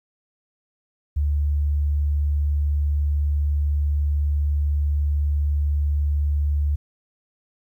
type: tone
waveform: sine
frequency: 73 Hz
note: D2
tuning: 10 cents flat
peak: -18 dBFS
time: 1.16-6.76 s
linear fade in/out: 10 ms
effects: 10-bit